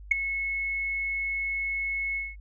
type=tone with ADSR envelope; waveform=sine; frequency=2190 Hz; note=C#7; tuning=22 cents flat; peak=-13 dBFS; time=0.11-2.36 s; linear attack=7 ms; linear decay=9 ms; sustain=-14 dB; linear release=200 ms; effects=tanh soft clip ceiling -10 dBFS + added 50 Hz sine -42 dBFS peak until 2.4 s